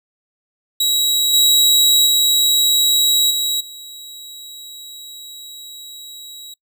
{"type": "tone with level steps", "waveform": "sawtooth", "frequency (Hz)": 3862, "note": "B7", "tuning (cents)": -39, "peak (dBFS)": [-11, -7, -9, -14, -30], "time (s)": [0.8, 6.54], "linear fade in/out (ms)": 5, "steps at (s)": [1.33, 2.06, 3.3, 3.6], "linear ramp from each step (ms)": 10, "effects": ["noise-tail reverb RT60 0.1 s tail -23 dB re dry"]}